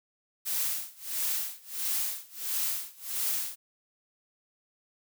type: noise with tremolo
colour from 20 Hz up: blue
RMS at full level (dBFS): -29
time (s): 0.45-3.56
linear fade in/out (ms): 20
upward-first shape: sine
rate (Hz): 1.5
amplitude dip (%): 95
effects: none